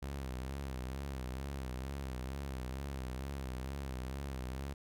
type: tone with vibrato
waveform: sawtooth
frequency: 66.3 Hz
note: C2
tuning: 23 cents sharp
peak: -35 dBFS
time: 0.02-4.74 s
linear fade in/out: 10 ms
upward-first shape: sine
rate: 2.2 Hz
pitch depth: 91 cents each way
effects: none